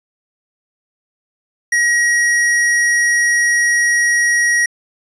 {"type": "tone", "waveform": "square", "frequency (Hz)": 1900, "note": "A#6", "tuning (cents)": 33, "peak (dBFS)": -12, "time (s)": [1.72, 4.66], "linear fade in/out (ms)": 5, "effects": ["resampled to 22050 Hz"]}